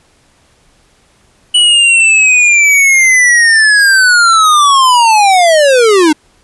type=linear sweep; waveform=square; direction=down; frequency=2960 to 293.7 Hz; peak=-5 dBFS; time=1.54-6.13 s; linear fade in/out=10 ms; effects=pink hiss -50 dBFS RMS until 6.43 s + resampled to 24000 Hz